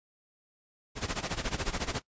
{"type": "noise with tremolo", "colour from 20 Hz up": "pink", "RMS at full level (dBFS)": -30, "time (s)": [0.95, 2.02], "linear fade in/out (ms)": 50, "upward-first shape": "sine", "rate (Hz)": 14, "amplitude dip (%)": 85, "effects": ["noise-tail reverb RT60 0.1 s tail -23 dB re dry", "resampled to 16000 Hz"]}